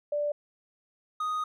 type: tone pair in turn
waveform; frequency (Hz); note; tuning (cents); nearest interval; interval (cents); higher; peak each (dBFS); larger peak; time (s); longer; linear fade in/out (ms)
sine / triangle; 587.3 / 1244.4; D5 / D#6; 0 / 0; octave + minor second; 1300; second; -26; neither; 0.12-0.32 / 1.2-1.44; second; 5
effects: none

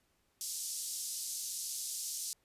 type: band-pass noise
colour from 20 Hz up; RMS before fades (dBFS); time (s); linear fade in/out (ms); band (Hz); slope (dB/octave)
pink; -40; 0.41-2.33; 0; 5100 to 12000; 24
effects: pink hiss -75 dBFS RMS until 2.44 s + resampled to 32000 Hz

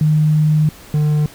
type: tone pair in turn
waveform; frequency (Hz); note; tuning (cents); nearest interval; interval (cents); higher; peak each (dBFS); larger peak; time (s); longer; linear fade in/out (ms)
sine / triangle; 153.4 / 150.24; D#3 / D3; -24 / +40; unison; 36; first; -10; neither; 0.01-0.69 / 0.94-1.26; first; 2
effects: pink hiss -40 dBFS RMS until 1.34 s

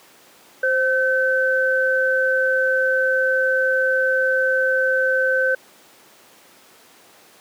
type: tone pair together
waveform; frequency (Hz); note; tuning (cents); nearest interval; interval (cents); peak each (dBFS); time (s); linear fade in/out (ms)
sine; 523.3 / 1533.2; C5 / G6; 0 / -39; octave + perfect fifth; 1861; -19 / -18; 0.63-5.55; 5
effects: pink hiss -49 dBFS RMS until 7.4 s + high-pass 300 Hz 12 dB/octave

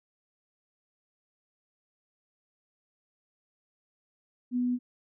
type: tone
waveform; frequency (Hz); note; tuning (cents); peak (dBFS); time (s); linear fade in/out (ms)
sine; 246.9; B3; 0; -25; 4.51-4.79; 50
effects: none

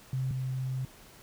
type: tone pair in turn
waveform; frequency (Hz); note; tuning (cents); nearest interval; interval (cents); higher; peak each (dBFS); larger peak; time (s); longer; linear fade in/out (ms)
sine; 130.81 / 130.22; C3 / C3; 0 / -8; unison; 8; first; -28 / -30; first; 0.13-0.31 / 0.31-0.85; second; 2
effects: pink hiss -54 dBFS RMS until 1.22 s

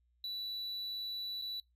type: tone with dropouts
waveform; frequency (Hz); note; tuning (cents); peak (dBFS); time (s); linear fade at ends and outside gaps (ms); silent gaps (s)
triangle; 3951; B7; 0; -36; 0.24-1.6; 2; 1.415-1.42
effects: noise-tail reverb RT60 0.2 s tail -23 dB re dry + added 60 Hz sine -70 dBFS peak until 1.75 s

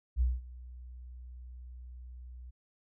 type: tone with ADSR envelope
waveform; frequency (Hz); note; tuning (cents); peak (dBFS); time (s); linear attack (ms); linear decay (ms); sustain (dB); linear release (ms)
sine; 61.74; B1; 0; -23; 0.16-2.51; 48; 200; -21; 15
effects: none

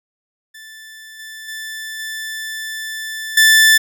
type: tone with level steps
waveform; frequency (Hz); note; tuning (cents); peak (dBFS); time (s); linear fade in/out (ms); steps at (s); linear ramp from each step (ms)
sawtooth; 1760; A6; 0; -32 / -28 / -23 / -21 / -4; 0.54-3.78; 10; 1.19 / 1.48 / 1.99 / 3.37; 5
effects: none

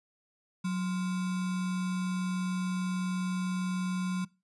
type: tone with sample-and-hold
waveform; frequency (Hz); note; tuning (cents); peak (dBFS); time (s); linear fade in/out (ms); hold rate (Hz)
sine; 183.2; F#3; -17; -28; 0.64-4.25; 10; 1225
effects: noise-tail reverb RT60 0.3 s tail -23 dB re dry + resampled to 24000 Hz

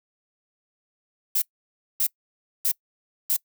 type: noise bursts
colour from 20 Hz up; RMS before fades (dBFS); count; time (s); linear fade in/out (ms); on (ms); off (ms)
violet; -22; 4; 1.35-3.366; 5; 69; 580
effects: noise-tail reverb RT60 0.1 s tail -24 dB re dry

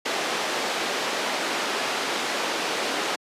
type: band-pass noise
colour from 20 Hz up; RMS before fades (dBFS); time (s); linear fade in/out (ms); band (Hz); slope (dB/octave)
pink; -27; 0.05-3.16; 10; 350 to 5200; 12
effects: high-pass 200 Hz 12 dB/octave + resampled to 32000 Hz

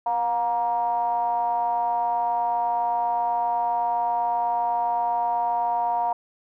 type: ring-modulated tone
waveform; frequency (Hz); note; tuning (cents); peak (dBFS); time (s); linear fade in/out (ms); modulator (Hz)
triangle; 113.9; A#2; -40; -16; 0.06-6.13; 5; 827
effects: none

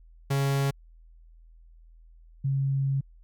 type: tone pair in turn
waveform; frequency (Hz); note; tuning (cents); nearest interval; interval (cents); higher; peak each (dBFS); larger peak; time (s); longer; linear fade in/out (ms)
45% pulse / sine; 138.4 / 136.57; C#3 / C#3; -2 / -25; unison; 23; first; -23; neither; 0.3-0.71 / 2.44-3.01; second; 10
effects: added 41 Hz sine -50 dBFS peak until 3.23 s

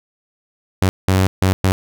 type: tone bursts at uneven times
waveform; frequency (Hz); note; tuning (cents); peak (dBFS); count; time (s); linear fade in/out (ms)
sawtooth; 94.4; F#2; +35; -8; 4; 0.82-0.89 / 1.08-1.27 / 1.42-1.53 / 1.64-1.72; 0
effects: none

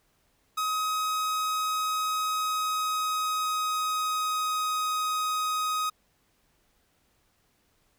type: tone with pitch glide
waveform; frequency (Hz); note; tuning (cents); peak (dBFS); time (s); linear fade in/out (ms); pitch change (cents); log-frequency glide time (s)
45% pulse; 1265 to 1256.3; D#6 to D#6; +28 to +16; -26; 0.57-5.9; 10; -12; 2.25-4.67
effects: pink hiss -69 dBFS RMS until 7.98 s

